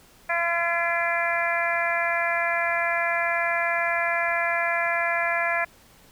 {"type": "harmonic tone", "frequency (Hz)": 340.3, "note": "F4", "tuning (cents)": -45, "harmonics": [2, 3, 4, 5, 6, 7], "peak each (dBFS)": [-27, -31, -32, -27, -29, -30], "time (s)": [0.29, 5.65], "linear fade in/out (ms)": 10, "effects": ["pink hiss -54 dBFS RMS until 6.11 s"]}